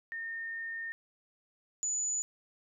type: tone pair in turn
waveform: sine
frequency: 1826 / 6942 Hz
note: A#6 / A8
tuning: -36 / -24 cents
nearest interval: octave + major seventh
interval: 2312 cents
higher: second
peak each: -36 / -30 dBFS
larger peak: second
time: 0.12-0.92 / 1.83-2.22 s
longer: first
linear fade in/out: 0 ms
effects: none